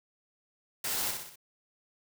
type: noise with echo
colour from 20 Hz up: white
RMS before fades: -33 dBFS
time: 0.84-1.11 s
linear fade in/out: 5 ms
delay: 62 ms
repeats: 4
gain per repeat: -5 dB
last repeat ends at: 1.358 s
effects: none